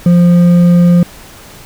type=tone with hard clipping; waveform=triangle; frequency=174.61 Hz; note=F3; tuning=in tune; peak=-5 dBFS; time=0.06-1.03 s; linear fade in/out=2 ms; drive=8 dB; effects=pink hiss -35 dBFS RMS until 1.65 s